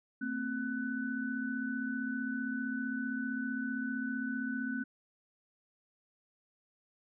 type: tone cluster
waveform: sine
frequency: 226.2 / 261.6 / 1496 Hz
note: A3 / C4 / F#6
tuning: +48 / 0 / +19 cents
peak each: -38 / -36 / -39 dBFS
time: 0.21-4.84 s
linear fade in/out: 10 ms
effects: none